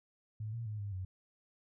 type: tone with pitch steps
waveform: sine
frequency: 107.9 / 116.1 / 106.5 / 101.5 / 93.2 Hz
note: A2 / A#2 / G#2 / G#2 / F#2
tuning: -33 / -7 / +44 / -39 / +13 cents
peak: -37 dBFS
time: 0.4-1.05 s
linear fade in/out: 5 ms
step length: 130 ms
effects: none